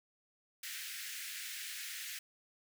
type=high-pass noise; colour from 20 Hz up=pink; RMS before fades=-44 dBFS; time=0.63-2.19 s; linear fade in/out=5 ms; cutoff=1600 Hz; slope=48 dB/octave; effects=none